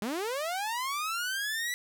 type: linear sweep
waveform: sawtooth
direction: up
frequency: 193.3 to 1975 Hz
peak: -27 dBFS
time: 0.02-1.74 s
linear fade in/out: 0 ms
effects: none